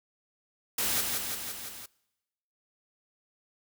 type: noise with echo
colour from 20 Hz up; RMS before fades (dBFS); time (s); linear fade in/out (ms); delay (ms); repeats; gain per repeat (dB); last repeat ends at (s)
white; -29; 0.78-1.01; 5; 170; 5; -3; 1.86
effects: noise-tail reverb RT60 1.0 s tail -24 dB re dry